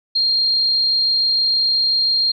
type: tone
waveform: sine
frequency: 4211 Hz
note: C8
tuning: 10 cents sharp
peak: -14 dBFS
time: 0.15-2.32 s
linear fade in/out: 10 ms
effects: none